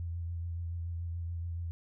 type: tone with vibrato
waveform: sine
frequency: 84.9 Hz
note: F2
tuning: 48 cents flat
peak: -34 dBFS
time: 0-1.71 s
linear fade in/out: 0 ms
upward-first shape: triangle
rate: 7 Hz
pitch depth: 35 cents each way
effects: none